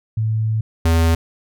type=tone pair in turn; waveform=sine / square; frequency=110 / 82.41 Hz; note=A2 / E2; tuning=0 / 0 cents; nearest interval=perfect fourth; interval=500 cents; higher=first; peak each=-16 / -13 dBFS; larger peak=second; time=0.17-0.61 / 0.85-1.15 s; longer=first; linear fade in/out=5 ms; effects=none